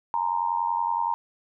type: tone with amplitude modulation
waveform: sine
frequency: 932.3 Hz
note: A#5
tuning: in tune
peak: -19 dBFS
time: 0.14-1.14 s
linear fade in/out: 0 ms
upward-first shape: sine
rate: 90.6 Hz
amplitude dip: 85%
effects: none